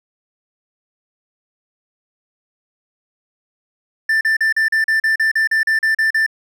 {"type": "tone bursts", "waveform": "triangle", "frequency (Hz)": 1776, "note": "A6", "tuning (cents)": 16, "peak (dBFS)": -11, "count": 14, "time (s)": [4.09, 6.264], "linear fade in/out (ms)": 5, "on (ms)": 120, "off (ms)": 38, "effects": []}